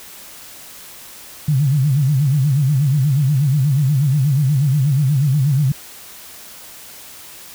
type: tone with vibrato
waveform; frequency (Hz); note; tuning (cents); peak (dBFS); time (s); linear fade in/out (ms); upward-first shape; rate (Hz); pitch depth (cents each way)
sine; 140; C#3; +18; -12; 1.48-5.72; 5; sine; 8.3; 160
effects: white hiss -38 dBFS RMS until 7.54 s